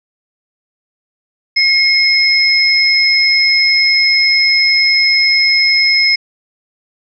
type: tone pair together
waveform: sine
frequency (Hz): 2159 / 5135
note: C#7 / E8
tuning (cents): -46 / -46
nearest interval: octave + minor third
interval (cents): 1500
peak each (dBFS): -11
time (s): 1.56-6.16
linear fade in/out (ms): 10
effects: none